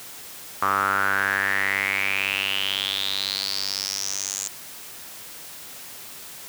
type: tone with band-pass filter sweep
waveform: sawtooth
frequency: 98 Hz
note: G2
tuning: in tune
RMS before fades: -25 dBFS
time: 0.62-4.48 s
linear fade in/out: 5 ms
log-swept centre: 1200 to 7100 Hz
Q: 7.3
effects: white hiss -40 dBFS RMS until 6.48 s + high-pass 60 Hz 12 dB/octave